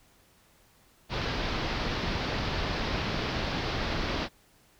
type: low-pass noise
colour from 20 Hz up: pink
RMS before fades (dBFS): -31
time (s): 1.09-4.29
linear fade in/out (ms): 50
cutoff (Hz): 5100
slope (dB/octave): 48
effects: pink hiss -62 dBFS RMS until 4.79 s